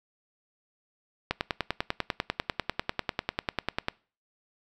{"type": "click train", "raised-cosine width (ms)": 0.3, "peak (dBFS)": -10, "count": 27, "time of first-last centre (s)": [1.31, 3.884], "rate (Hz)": 10.1, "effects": ["noise-tail reverb RT60 0.4 s tail -24 dB re dry"]}